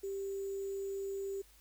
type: tone with sample-and-hold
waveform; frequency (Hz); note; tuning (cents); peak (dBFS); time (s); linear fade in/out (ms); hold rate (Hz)
sine; 392; G4; 0; -36; 0.03-1.42; 10; 7350
effects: added 50 Hz sine -63 dBFS peak until 1.6 s + white hiss -64 dBFS RMS until 1.6 s